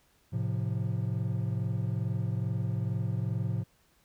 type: chord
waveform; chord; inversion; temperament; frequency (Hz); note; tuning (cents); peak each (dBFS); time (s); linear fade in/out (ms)
triangle; F major; first; equal with one note detuned; 108.49 / 130.81 / 174.61; A2 / C3 / F3; -24 / 0 / 0; -29 / -31 / -34; 0.32-3.64; 20
effects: pink hiss -67 dBFS RMS until 4.04 s